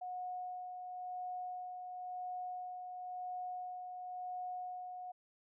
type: tone with tremolo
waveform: sine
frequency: 728 Hz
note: F#5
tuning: 28 cents flat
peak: -39 dBFS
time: 0.01-5.12 s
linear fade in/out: 10 ms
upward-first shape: sine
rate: 0.96 Hz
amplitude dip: 40%
effects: none